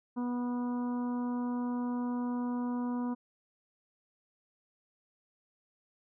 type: harmonic tone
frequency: 244.6 Hz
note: B3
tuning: 16 cents flat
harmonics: 1 / 2 / 3 / 4 / 5 / 6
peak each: -31 / -45 / -48 / -43 / -51 / -57 dBFS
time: 0.16-3.15 s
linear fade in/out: 20 ms
effects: none